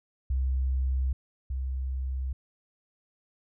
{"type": "tone pair in turn", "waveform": "sine", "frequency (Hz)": [65.41, 65.41], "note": ["C2", "C2"], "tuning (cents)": [0, 0], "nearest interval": "unison", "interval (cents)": 0, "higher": "neither", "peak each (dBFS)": [-23, -28], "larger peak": "first", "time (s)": [[0.3, 1.13], [1.5, 2.33]], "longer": "neither", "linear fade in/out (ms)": 5, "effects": ["tanh soft clip ceiling -20 dBFS"]}